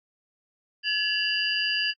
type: tone cluster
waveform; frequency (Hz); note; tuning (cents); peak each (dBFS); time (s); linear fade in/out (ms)
sine; 1700 / 2754 / 2939 / 4787; G#6 / F7 / F#7 / D8; +40 / -25 / -12 / +32; -29; 0.83-1.94; 50
effects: AAC 32 kbps